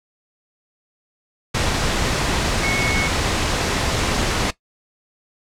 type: tone in noise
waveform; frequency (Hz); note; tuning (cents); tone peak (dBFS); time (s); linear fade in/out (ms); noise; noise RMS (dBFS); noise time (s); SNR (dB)
sine; 2200; C#7; -14; -21; 2.63-3.08; 10; pink; -20; 1.54-4.51; -4
effects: noise-tail reverb RT60 0.1 s tail -17 dB re dry + low-pass 7000 Hz 12 dB/octave